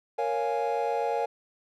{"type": "chord", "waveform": "triangle", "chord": "Bb minor seventh", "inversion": "none", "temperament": "equal", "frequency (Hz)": [466.2, 554.4, 698.5, 830.6], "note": ["Bb4", "Db5", "F5", "Ab5"], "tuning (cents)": [0, 0, 0, 0], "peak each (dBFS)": [-28, -30, -30, -28], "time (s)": [0.18, 1.26], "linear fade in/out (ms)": 10, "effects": ["tanh soft clip ceiling -14 dBFS"]}